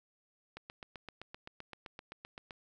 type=click train; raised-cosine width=0.3 ms; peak=-29 dBFS; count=16; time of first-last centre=0.57-2.508 s; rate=7.74 Hz; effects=none